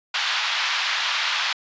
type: band-pass noise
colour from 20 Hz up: white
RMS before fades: -24 dBFS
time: 0.14-1.53 s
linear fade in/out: 5 ms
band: 910 to 4200 Hz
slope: 24 dB/octave
effects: resampled to 16000 Hz